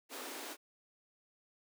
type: high-pass noise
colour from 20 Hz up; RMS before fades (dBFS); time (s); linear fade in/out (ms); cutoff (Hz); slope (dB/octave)
pink; -45; 0.09-0.57; 50; 250; 96
effects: none